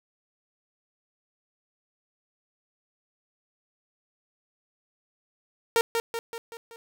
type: tone with echo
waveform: sawtooth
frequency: 461.2 Hz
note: A#4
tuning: 19 cents flat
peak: -15 dBFS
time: 5.76-5.81 s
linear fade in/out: 0 ms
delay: 190 ms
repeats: 5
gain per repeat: -5 dB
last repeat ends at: 6.76 s
effects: none